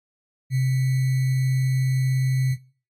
sine tone with sample-and-hold, 130.81 Hz, C3, in tune, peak -18 dBFS, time 0.5-2.57 s, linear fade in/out 50 ms, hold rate 2100 Hz, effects noise-tail reverb RT60 0.4 s tail -19 dB re dry + AAC 48 kbps

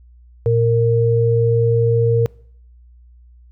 sine tone pair together, 115.7 / 462.8 Hz, A#2 / A#4, -13 / -13 cents, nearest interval 2 octaves, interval 2400 cents, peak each -15 dBFS, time 0.46-2.26 s, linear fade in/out 0 ms, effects noise-tail reverb RT60 0.6 s tail -24 dB re dry + added 60 Hz sine -43 dBFS peak until 3.51 s

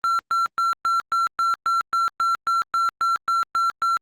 triangle tone bursts, 1356 Hz, E6, 49 cents sharp, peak -16 dBFS, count 15, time 0.04-3.97 s, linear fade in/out 0 ms, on 150 ms, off 120 ms, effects Opus 24 kbps

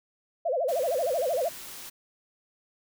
sine tone with vibrato, 587.3 Hz, D5, in tune, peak -24 dBFS, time 0.45-1.49 s, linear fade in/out 10 ms, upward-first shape sine, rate 13 Hz, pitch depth 290 cents each way
white noise, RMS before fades -42 dBFS, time 0.68-1.9 s, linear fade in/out 10 ms
effects none

